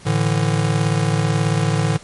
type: chord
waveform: square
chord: A suspended fourth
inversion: none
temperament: just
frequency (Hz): 110 / 146.67 / 165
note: A2 / D3 / E3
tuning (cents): 0 / -2 / +2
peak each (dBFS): -21 / -20 / -22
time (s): 0.05-1.98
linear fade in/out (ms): 20
effects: pink hiss -43 dBFS RMS until 2.03 s + MP3 48 kbps